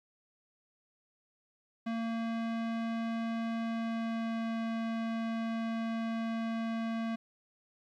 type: tone with pitch glide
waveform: square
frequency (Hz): 228.2 to 226.9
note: A#3 to A#3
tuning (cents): -37 to -47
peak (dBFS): -33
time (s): 1.86-7.16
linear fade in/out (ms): 10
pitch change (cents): -10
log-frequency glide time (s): 3.62-4.56
effects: low-pass 3000 Hz 12 dB/octave + 12-bit